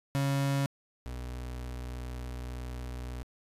35% pulse tone pair in turn, 138.6 / 61.74 Hz, C#3 / B1, 0 / 0 cents, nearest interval octave + major second, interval 1400 cents, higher first, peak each -25 / -35 dBFS, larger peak first, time 0.15-0.66 / 1.06-3.23 s, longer second, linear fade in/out 0 ms, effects resampled to 32000 Hz

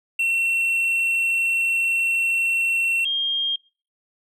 triangle / sine tone pair in turn, 2713 / 3220 Hz, E7 / G7, +49 / +46 cents, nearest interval minor third, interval 297 cents, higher second, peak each -17 / -20 dBFS, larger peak first, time 0.19-3.05 / 3.05-3.56 s, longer first, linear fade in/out 5 ms, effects noise-tail reverb RT60 0.4 s tail -25 dB re dry

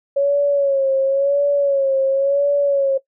sine tone with vibrato, 554 Hz, C#5, 1 cent flat, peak -13 dBFS, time 0.16-2.98 s, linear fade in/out 10 ms, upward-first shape sine, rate 0.95 Hz, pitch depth 55 cents each way, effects noise-tail reverb RT60 0.1 s tail -19 dB re dry

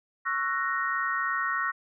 sine chord, F# dominant seventh, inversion second, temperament equal with one note detuned, 1108.7 / 1336.9 / 1480 / 1864.7 Hz, C#6 / E6 / F#6 / A#6, 0 / +24 / 0 / 0 cents, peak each -31 / -32 / -33 / -30 dBFS, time 0.25-1.72 s, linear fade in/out 20 ms, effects none

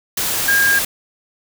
sine tone in noise, 1619 Hz, G#6, 45 cents flat, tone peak -12 dBFS, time 0.48-0.79 s, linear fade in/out 5 ms, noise white, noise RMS -20 dBFS, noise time 0.17-0.85 s, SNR +5 dB, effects none

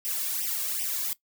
blue noise with flanger, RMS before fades -30 dBFS, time 0.05-1.13 s, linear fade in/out 0 ms, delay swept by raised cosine 0.35 to 1.85 ms, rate 2.6 Hz, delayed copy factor +0.9, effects noise-tail reverb RT60 0.1 s tail -18 dB re dry

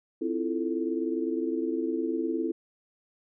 sine chord, F major seventh, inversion second, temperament equal, 261.6 / 329.6 / 349.2 / 440 Hz, C4 / E4 / F4 / A4, 0 / 0 / 0 / 0 cents, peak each -33 / -29 / -35 / -34 dBFS, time 0.21-2.52 s, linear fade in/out 10 ms, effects none

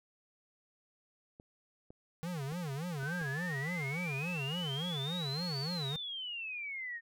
clicks, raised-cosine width 2 ms, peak -38 dBFS, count 5, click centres 1.399 / 1.905 / 2.522 / 3.031 / 3.215 s
square tone with vibrato, 155.8 Hz, D#3, 3 cents sharp, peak -37 dBFS, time 2.23-5.96 s, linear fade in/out 0 ms, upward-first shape sine, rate 3.5 Hz, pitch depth 260 cents each way
sine exponential two-way sweep, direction up then down, 1474 to 4577 to 1822 Hz, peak -38 dBFS, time 2.99-7.01 s, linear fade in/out 50 ms, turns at 5.6 s
effects none

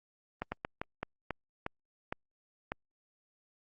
slowing click train, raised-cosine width 0.5 ms, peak -19 dBFS, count 9, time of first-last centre 0.42-2.72 s, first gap 100 ms, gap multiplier 1.29, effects Opus 32 kbps

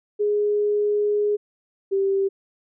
sine tone pair in turn, 415.3 / 390.9 Hz, G#4 / G4, 0 / -5 cents, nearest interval minor second, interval 105 cents, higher first, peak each -18 dBFS, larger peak neither, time 0.19-1.37 / 1.91-2.29 s, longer first, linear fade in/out 20 ms, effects none

